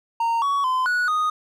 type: tone with pitch steps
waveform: triangle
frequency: 923 / 1123 / 1025 / 1466 / 1241 Hz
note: A#5 / C#6 / C6 / F#6 / D#6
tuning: -17 / +22 / -36 / -16 / -5 cents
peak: -17 dBFS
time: 0.2-1.3 s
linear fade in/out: 5 ms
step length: 220 ms
effects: none